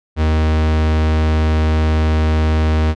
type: tone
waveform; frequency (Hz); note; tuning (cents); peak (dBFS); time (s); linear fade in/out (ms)
45% pulse; 78.2; D#2; +9; -12; 0.16-2.95; 50
effects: low-pass 4000 Hz 12 dB/octave